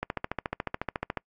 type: click train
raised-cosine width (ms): 0.5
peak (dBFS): -14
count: 17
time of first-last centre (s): 0.03-1.173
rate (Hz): 14
effects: noise-tail reverb RT60 0.1 s tail -26 dB re dry + AAC 64 kbps